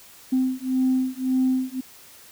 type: beating tone pair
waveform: sine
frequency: 257.9 / 259.7 Hz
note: C4 / C4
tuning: -25 / -13 cents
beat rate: 1.8 Hz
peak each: -22 dBFS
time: 0.32-1.81 s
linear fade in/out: 10 ms
effects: tanh soft clip ceiling -13 dBFS + white hiss -48 dBFS RMS until 2.31 s